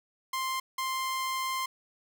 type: tone pair in turn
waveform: sawtooth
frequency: 1049 / 1049 Hz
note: C6 / C6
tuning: +4 / +4 cents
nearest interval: unison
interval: 0 cents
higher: neither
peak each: -26 dBFS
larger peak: neither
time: 0.33-0.6 / 0.78-1.66 s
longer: second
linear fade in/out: 5 ms
effects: none